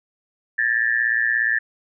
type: tone with amplitude modulation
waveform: sine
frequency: 1754 Hz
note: A6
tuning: 6 cents flat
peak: -13 dBFS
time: 0.58-1.59 s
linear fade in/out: 10 ms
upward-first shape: sine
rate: 117 Hz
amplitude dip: 95%
effects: none